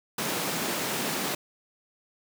pink high-pass noise, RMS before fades -30 dBFS, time 0.18-1.35 s, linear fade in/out 5 ms, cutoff 160 Hz, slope 24 dB/octave, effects none

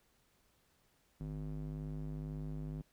square tone with band-pass filter, 51 Hz, G#1, 31 cents flat, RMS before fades -42 dBFS, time 1.2-2.82 s, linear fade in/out 10 ms, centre 180 Hz, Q 1.7, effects pink hiss -73 dBFS RMS until 2.92 s

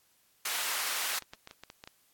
pink high-pass noise, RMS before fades -33 dBFS, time 0.45-1.19 s, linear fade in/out 5 ms, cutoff 1200 Hz, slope 12 dB/octave
clicks, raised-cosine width 0.2 ms, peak -27 dBFS, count 8, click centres 1.223 / 1.335 / 1.474 / 1.511 / 1.636 / 1.701 / 1.839 / 1.875 s
effects white hiss -68 dBFS RMS until 2.13 s + AAC 64 kbps

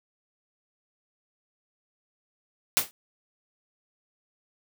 white noise with exponential decay, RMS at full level -18 dBFS, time 2.77-2.91 s, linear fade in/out 0 ms, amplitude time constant 29 ms, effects high-pass 100 Hz 12 dB/octave

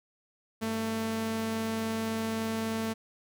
sawtooth tone pair together, 99.8 / 223.1 Hz, G2 / A3, +32 / +24 cents, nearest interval octave + major second, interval 1392 cents, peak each -38 / -26 dBFS, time 0.61-2.94 s, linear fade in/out 20 ms, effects none

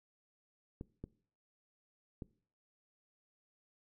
clicks, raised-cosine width 3 ms, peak -30 dBFS, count 3, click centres 0.811 / 1.04 / 2.222 s, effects noise-tail reverb RT60 0.5 s tail -21 dB re dry

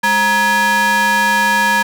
square ring-modulated tone, 367.7 Hz, F#4, 11 cents flat, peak -9 dBFS, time 0.03-1.83 s, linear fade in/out 10 ms, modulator 1310 Hz, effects none

